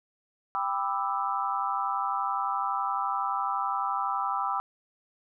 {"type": "chord", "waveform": "sine", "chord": "E minor seventh", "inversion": "first", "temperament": "just", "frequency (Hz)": [791.1, 988.9, 1186.7, 1318.5], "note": ["G5", "B5", "D6", "E6"], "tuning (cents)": [16, 2, 18, 0], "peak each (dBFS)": -32, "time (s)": [0.55, 4.6], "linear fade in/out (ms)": 0, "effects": []}